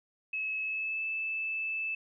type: tone with pitch glide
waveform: sine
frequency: 2583 to 2628 Hz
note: E7 to E7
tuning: -36 to -6 cents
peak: -31 dBFS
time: 0.33-1.95 s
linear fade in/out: 5 ms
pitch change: +30 cents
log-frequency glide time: 0.62-1.04 s
effects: none